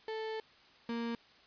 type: tone pair in turn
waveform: 35% pulse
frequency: 440 / 233.1 Hz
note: A4 / A#3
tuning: 0 / 0 cents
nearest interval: major seventh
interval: 1100 cents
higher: first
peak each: -35 / -33 dBFS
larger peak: second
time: 0.08-0.4 / 0.89-1.15 s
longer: first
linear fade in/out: 2 ms
effects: white hiss -61 dBFS RMS until 1.46 s + resampled to 11025 Hz